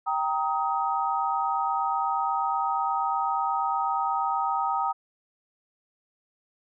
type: chord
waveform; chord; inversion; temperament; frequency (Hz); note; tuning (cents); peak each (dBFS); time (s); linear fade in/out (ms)
sine; Eb major; first; equal with one note detuned; 784 / 932.3 / 1259; G5 / Bb5 / Eb6; 0 / 0 / +20; -28; 0.06-4.93; 20
effects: none